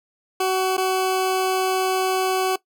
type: tone with dropouts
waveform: 20% pulse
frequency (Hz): 375.6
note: F#4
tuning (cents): +26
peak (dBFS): -14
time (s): 0.4-2.56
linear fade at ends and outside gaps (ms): 5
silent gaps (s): 0.769-0.778
effects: noise-tail reverb RT60 0.1 s tail -19 dB re dry